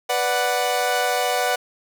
sawtooth chord, B minor, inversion none, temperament equal, 493.9 / 587.3 / 740 Hz, B4 / D5 / F#5, 0 / 0 / 0 cents, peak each -21 / -22 / -18 dBFS, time 0.09-1.56 s, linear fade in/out 10 ms, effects none

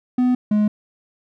triangle tone pair in turn, 250 / 210.2 Hz, B3 / G#3, +21 / +21 cents, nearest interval minor third, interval 300 cents, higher first, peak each -12 dBFS, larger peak neither, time 0.18-0.35 / 0.51-0.68 s, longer neither, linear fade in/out 5 ms, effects none

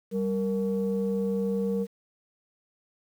sine tone pair together, 195.45 / 466.2 Hz, G3 / A#4, -5 / 0 cents, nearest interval octave + minor third, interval 1505 cents, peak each -26 / -27 dBFS, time 0.11-1.87 s, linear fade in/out 50 ms, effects tanh soft clip ceiling -19 dBFS + 9-bit

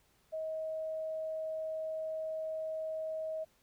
sine tone, 634 Hz, D#5, 32 cents sharp, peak -35 dBFS, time 0.32-3.45 s, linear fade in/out 20 ms, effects pink hiss -70 dBFS RMS until 3.62 s

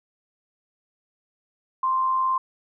sine tone with amplitude modulation, 1046.5 Hz, C6, in tune, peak -18 dBFS, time 1.83-2.38 s, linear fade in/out 5 ms, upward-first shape sine, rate 99.2 Hz, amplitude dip 35%, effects none

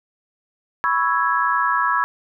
sine chord, C# minor seventh, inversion third, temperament equal, 987.8 / 1108.7 / 1318.5 / 1661.2 Hz, B5 / C#6 / E6 / G#6, 0 / 0 / 0 / 0 cents, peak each -22 dBFS, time 0.84-2.04 s, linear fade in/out 0 ms, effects none

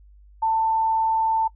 sine tone, 891 Hz, A5, 22 cents sharp, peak -18 dBFS, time 0.42-1.48 s, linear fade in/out 10 ms, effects noise-tail reverb RT60 0.1 s tail -20 dB re dry + added 50 Hz sine -47 dBFS peak until 1.55 s

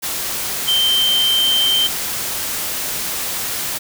sine tone in noise, 3125 Hz, G7, 6 cents flat, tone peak -13 dBFS, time 0.67-1.88 s, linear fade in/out 20 ms, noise white, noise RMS -23 dBFS, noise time 0.02-3.79 s, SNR +7 dB, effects none

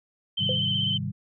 sine tone with vibrato, 3086 Hz, G7, 28 cents flat, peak -24 dBFS, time 0.37-0.98 s, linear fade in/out 10 ms, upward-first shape square, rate 16 Hz, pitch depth 23 cents each way
sine chord, Ab major seventh, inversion none, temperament equal, 103.83 / 130.81 / 155.56 / 196 Hz, Ab2 / C3 / Eb3 / G3, 0 / 0 / 0 / 0 cents, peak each -33 dBFS, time 0.39-1.12 s, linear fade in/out 20 ms
sine tone with exponential decay, 510 Hz, C5, 44 cents flat, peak -24 dBFS, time 0.49-0.65 s, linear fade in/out 2 ms, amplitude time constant 34 ms
effects none

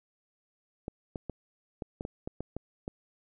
clicks, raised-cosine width 2 ms, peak -22 dBFS, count 10, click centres 0.881 / 1.158 / 1.297 / 1.822 / 2.009 / 2.051 / 2.275 / 2.406 / 2.566 / 2.879 s, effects none

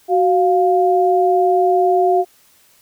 sine tone pair together, 371.9 / 702 Hz, F#4 / F5, +9 / +9 cents, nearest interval major seventh, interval 1100 cents, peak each -14 dBFS, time 0.08-2.25 s, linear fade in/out 50 ms, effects white hiss -53 dBFS RMS until 2.81 s

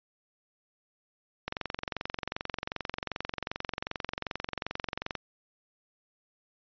click train, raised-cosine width 0.3 ms, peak -16 dBFS, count 84, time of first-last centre 1.48-5.153 s, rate 22.6 Hz, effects resampled to 11025 Hz

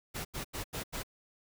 pink noise bursts, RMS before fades -38 dBFS, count 5, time 0.14-1.034 s, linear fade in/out 20 ms, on 110 ms, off 86 ms, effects none

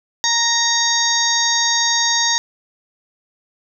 harmonic tone, 931 Hz, A#5, 2 cents flat, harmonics 1 / 2 / 4 / 5 / 6 / 7, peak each -23 / -22 / -20 / -23 / -23 / -20 dBFS, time 0.24-2.38 s, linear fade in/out 0 ms, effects none

